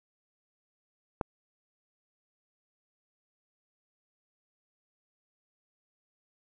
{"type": "click", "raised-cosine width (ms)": 1, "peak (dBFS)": -15, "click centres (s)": 1.212, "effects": []}